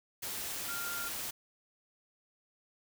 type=tone in noise; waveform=sine; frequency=1396.9 Hz; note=F6; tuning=in tune; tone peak=-39 dBFS; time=0.68-1.09 s; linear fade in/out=10 ms; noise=white; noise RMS=-39 dBFS; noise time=0.22-1.31 s; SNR=-3 dB; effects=none